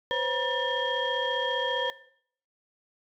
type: tone cluster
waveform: sine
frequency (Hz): 504 / 539 / 960 / 1784 / 3237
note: B4 / C#5 / B5 / A6 / G#7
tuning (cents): +35 / -49 / -49 / +23 / -45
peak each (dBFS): -31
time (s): 0.11-1.9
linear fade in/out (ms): 0
effects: noise-tail reverb RT60 0.6 s tail -19 dB re dry + tanh soft clip ceiling -17 dBFS